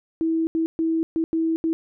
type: tone bursts at uneven times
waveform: sine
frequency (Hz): 325.2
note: E4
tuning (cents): -23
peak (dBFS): -19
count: 6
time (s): 0.21-0.47 / 0.55-0.66 / 0.79-1.03 / 1.16-1.24 / 1.33-1.56 / 1.64-1.73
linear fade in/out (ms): 0
effects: none